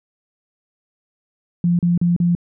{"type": "tone bursts", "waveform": "sine", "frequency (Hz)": 173.5, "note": "F3", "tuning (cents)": -11, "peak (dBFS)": -13, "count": 4, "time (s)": [1.64, 2.351], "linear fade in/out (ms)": 2, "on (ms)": 150, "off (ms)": 37, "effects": []}